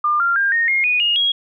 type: tone with pitch steps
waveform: sine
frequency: 1200 / 1386.4 / 1601.8 / 1850.7 / 2138 / 2470 / 2854 / 3297 Hz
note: D6 / F6 / G6 / A#6 / C7 / D#7 / F7 / G#7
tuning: +37 / -13 / +37 / -13 / +37 / -13 / +37 / -13 cents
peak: -14 dBFS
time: 0.04-1.32 s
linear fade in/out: 5 ms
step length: 160 ms
effects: none